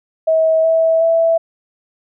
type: tone with pitch steps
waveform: sine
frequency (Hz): 642 / 651 / 660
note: E5 / E5 / E5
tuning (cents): -46 / -22 / +2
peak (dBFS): -10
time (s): 0.27-1.38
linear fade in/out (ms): 10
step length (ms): 370
effects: none